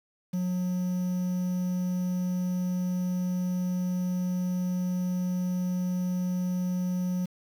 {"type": "tone with quantisation", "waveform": "triangle", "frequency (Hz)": 181, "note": "F#3", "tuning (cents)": -38, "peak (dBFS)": -24, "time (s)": [0.33, 7.26], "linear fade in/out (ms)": 10, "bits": 8, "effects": []}